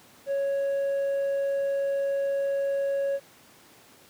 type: tone with hard clipping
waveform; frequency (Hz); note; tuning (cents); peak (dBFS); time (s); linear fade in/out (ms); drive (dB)
triangle; 554.4; C#5; 0; -23; 0.26-3.2; 50; 1
effects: pink hiss -54 dBFS RMS until 4.09 s + high-pass 150 Hz 12 dB/octave